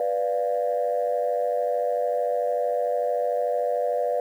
sine chord, B diminished, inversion none, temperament equal, 493.9 / 587.3 / 698.5 Hz, B4 / D5 / F5, 0 / 0 / 0 cents, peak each -25 / -25 / -27 dBFS, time 0-4.2 s, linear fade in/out 2 ms, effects tanh soft clip ceiling -14 dBFS + 9-bit

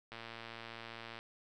click train, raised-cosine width 0.3 ms, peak -30 dBFS, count 124, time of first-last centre 0.12-1.19 s, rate 115 Hz, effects none

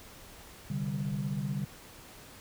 sine chord, C suspended second, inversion none, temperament equal, 130.81 / 146.83 / 196 Hz, C3 / D3 / G3, 0 / 0 / 0 cents, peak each -36 / -33 / -34 dBFS, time 0.7-1.65 s, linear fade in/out 5 ms, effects tanh soft clip ceiling -24 dBFS + pink hiss -51 dBFS RMS until 2.4 s

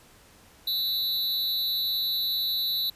square tone with amplitude modulation, 3951 Hz, B7, in tune, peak -22 dBFS, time 0.67-2.9 s, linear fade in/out 5 ms, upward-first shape sine, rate 295 Hz, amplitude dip 80%, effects pink hiss -55 dBFS RMS until 2.95 s + resampled to 32000 Hz

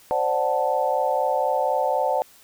sine chord, D dominant seventh, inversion third, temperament equal, 523.3 / 587.3 / 740 / 880 Hz, C5 / D5 / F#5 / A5, 0 / 0 / 0 / 0 cents, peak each -25 dBFS, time 0.11-2.22 s, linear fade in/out 0 ms, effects white hiss -52 dBFS RMS until 2.43 s

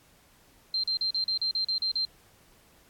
sine tone bursts, 4150 Hz, C8, 15 cents flat, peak -25 dBFS, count 10, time 0.74-2.051 s, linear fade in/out 2 ms, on 96 ms, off 39 ms, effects pink hiss -60 dBFS RMS until 2.89 s + AAC 64 kbps

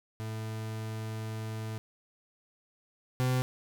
40% pulse tone pair in turn, 110 / 127.54 Hz, A2 / C3, 0 / -44 cents, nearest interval minor third, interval 256 cents, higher second, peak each -34 / -25 dBFS, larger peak second, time 0.2-1.78 / 3.2-3.42 s, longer first, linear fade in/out 0 ms, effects none

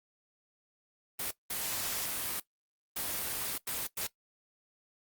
white noise bursts at uneven times, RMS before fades -35 dBFS, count 5, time 1.19-1.31 / 1.5-2.4 / 2.96-3.58 / 3.67-3.87 / 3.97-4.07 s, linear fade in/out 5 ms, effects noise-tail reverb RT60 0.1 s tail -18 dB re dry + Opus 32 kbps

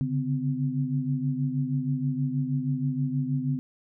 sine tone cluster, 138.7 / 145 / 255.2 Hz, C#3 / D3 / C4, +1 / -22 / -43 cents, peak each -29 dBFS, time 0.01-3.59 s, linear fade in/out 0 ms, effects none

